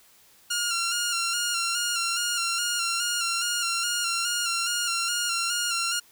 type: tone with vibrato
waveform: 10% pulse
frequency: 1396.9 Hz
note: F6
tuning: in tune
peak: -16 dBFS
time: 0.5-6 s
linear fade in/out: 10 ms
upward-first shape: square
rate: 2.4 Hz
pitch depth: 33 cents each way
effects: white hiss -57 dBFS RMS until 6.11 s